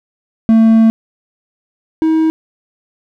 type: tone pair in turn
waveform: triangle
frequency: 224 / 318.9 Hz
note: A3 / D#4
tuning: +31 / +43 cents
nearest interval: tritone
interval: 612 cents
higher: second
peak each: -3 / -7 dBFS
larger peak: first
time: 0.49-0.9 / 2.02-2.3 s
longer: first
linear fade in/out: 0 ms
effects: none